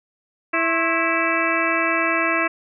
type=harmonic tone with a mistuned harmonic; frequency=329.6 Hz; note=E4; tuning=in tune; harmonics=1 / 2 / 3 / 4 / 5 / 6 / 7 / 8; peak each=-26 / -26 / -26 / -26 / -26 / -26 / -26 / -26 dBFS; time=0.53-2.48 s; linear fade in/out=10 ms; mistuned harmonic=3; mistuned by=+140 cents; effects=none